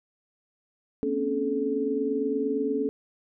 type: tone cluster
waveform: sine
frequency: 232.9 / 261.4 / 281.6 / 431.7 Hz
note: A#3 / C4 / C#4 / A4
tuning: -1 / -1 / +27 / -33 cents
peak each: -35 / -32 / -29 / -27 dBFS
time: 1.03-2.89 s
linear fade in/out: 0 ms
effects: none